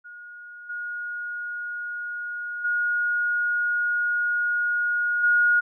sine tone with level steps, 1440 Hz, F#6, 47 cents flat, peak -39 / -29 / -21 / -16 dBFS, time 0.04-5.61 s, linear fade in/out 20 ms, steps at 0.69 / 2.64 / 5.23 s, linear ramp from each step 10 ms, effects none

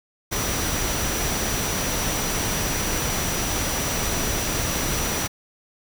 sine tone in noise, 5860 Hz, F#8, 18 cents flat, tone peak -31 dBFS, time 0.31-5.28 s, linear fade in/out 20 ms, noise pink, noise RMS -25 dBFS, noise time 0.31-5.28 s, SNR -9 dB, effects none

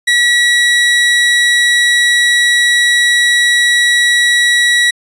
30% pulse tone, 1931 Hz, B6, 39 cents flat, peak -5 dBFS, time 0.07-4.91 s, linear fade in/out 10 ms, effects resampled to 22050 Hz

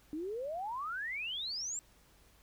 sine exponential sweep, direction up, 293.7 to 7690 Hz, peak -36 dBFS, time 0.13-1.79 s, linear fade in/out 0 ms, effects added 50 Hz sine -66 dBFS peak until 2.42 s + pink hiss -65 dBFS RMS until 2.42 s

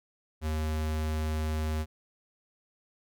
square tone, 77.78 Hz, D#2, in tune, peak -29 dBFS, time 0.41-1.86 s, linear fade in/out 50 ms, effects none

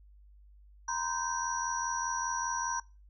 sine tone cluster, 942 / 1027 / 1553 / 5820 Hz, A#5 / C6 / G6 / F#8, +18 / -33 / -17 / -29 cents, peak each -35 / -36 / -39 / -36 dBFS, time 0.88-2.8 s, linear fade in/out 5 ms, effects noise-tail reverb RT60 0.3 s tail -23 dB re dry + added 50 Hz sine -54 dBFS peak until 3.09 s

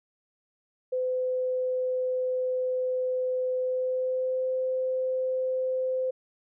sine tone with pitch glide, 509 to 515.8 Hz, C5 to C5, -48 to -25 cents, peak -25 dBFS, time 0.92-6.11 s, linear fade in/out 10 ms, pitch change +23 cents, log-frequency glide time 3.59-4.5 s, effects none

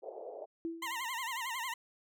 white band-pass noise, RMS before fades -45 dBFS, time 0.02-0.46 s, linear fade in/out 20 ms, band 400 to 680 Hz, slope 48 dB/octave
sine tone with exponential decay, 331.4 Hz, E4, 9 cents sharp, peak -32 dBFS, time 0.65-1.06 s, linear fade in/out 0 ms, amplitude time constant 89 ms
20% pulse tone with vibrato, 982 Hz, B5, 10 cents flat, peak -31 dBFS, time 0.82-1.74 s, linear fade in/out 5 ms, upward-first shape sine, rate 11 Hz, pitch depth 150 cents each way
effects none

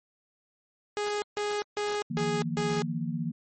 sawtooth tone bursts, 414.7 Hz, G#4, 3 cents flat, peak -24 dBFS, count 5, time 0.97-2.82 s, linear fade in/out 0 ms, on 250 ms, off 150 ms
sine chord, Eb suspended second, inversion none, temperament equal with one note detuned, 155.56 / 171.71 / 233.1 Hz, Eb3 / F3 / Bb3, 0 / -29 / 0 cents, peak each -33 dBFS, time 2.1-3.32 s, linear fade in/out 10 ms
effects MP3 32 kbps

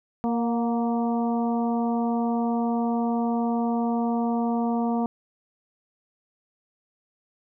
harmonic tone with a mistuned harmonic, 233.1 Hz, A#3, in tune, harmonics 1 / 2 / 3 / 4 / 5, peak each -23 / -32 / -30 / -34 / -40 dBFS, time 0.24-5.06 s, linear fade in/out 0 ms, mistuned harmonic 3, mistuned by +30 cents, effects none

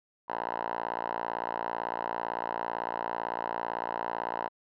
5% pulse tone with band-pass filter, 57.9 Hz, A#1, 11 cents flat, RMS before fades -34 dBFS, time 0.28-4.49 s, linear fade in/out 20 ms, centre 990 Hz, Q 6.4, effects resampled to 11025 Hz

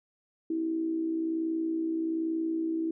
sine tone with amplitude modulation, 325.2 Hz, E4, 23 cents flat, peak -25 dBFS, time 0.5-2.91 s, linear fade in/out 5 ms, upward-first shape sine, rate 61.2 Hz, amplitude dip 50%, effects none

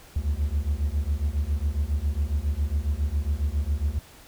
triangle beating tone pair, 69.3 / 76.6 Hz, C#2 / D#2, 0 / -27 cents, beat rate 7.3 Hz, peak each -24 dBFS, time 0.16-3.99 s, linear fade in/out 5 ms, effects pink hiss -50 dBFS RMS until 4.27 s

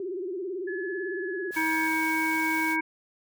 sine tone with vibrato, 370 Hz, F#4, in tune, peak -30 dBFS, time 0-1.51 s, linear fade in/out 2 ms, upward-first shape sine, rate 18 Hz, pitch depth 130 cents each way
sine tone with pitch glide, 1712 to 1685.5 Hz, A6 to G#6, -48 to +25 cents, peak -35 dBFS, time 0.67-1.88 s, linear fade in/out 10 ms, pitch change -27 cents, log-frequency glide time 1.16-1.53 s
white noise, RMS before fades -41 dBFS, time 1.51-2.77 s, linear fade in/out 50 ms
harmonic tone, 318.8 Hz, D#4, 42 cents sharp, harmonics 1 / 3 / 5 / 7, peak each -29 / -30 / -31 / -28 dBFS, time 1.56-2.81 s, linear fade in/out 10 ms
effects none

